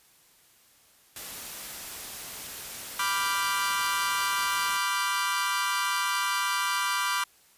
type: noise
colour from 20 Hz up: white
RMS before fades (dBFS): -39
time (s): 1.16-4.77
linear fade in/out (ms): 2
type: chord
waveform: sawtooth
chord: G dominant seventh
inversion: first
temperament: equal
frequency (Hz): 987.8 / 1174.7 / 1396.9 / 1568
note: B5 / D6 / F6 / G6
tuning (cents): 0 / 0 / 0 / 0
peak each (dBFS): -27 / -26 / -29 / -30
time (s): 2.99-7.24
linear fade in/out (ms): 5
effects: white hiss -60 dBFS RMS until 7.57 s + resampled to 32000 Hz